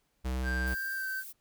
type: tone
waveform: square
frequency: 64 Hz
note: C2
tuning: 38 cents flat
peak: -31 dBFS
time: 0.24-0.75 s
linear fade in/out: 20 ms
type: tone with pitch glide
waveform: triangle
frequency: 1579 to 1548.3 Hz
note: G6 to G6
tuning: +12 to -22 cents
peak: -31 dBFS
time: 0.43-1.24 s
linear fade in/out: 50 ms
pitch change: -34 cents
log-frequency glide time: 0.94-1.05 s
type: noise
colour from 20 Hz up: violet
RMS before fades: -45 dBFS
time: 0.66-1.33 s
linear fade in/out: 20 ms
effects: pink hiss -75 dBFS RMS until 1.4 s